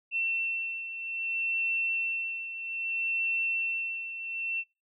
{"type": "beating tone pair", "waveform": "sine", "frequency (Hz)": [2697, 2697.62], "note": ["E7", "E7"], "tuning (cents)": [39, 39], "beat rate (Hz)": 0.62, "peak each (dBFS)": [-30, -36], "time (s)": [0.11, 4.64], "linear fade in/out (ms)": 50, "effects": ["noise-tail reverb RT60 0.3 s tail -25 dB re dry"]}